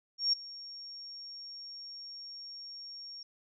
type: tone with ADSR envelope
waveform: sine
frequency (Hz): 5540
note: F8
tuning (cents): -15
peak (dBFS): -23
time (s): 0.18-3.23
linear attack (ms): 150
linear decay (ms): 8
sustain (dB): -20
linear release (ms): 3
effects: none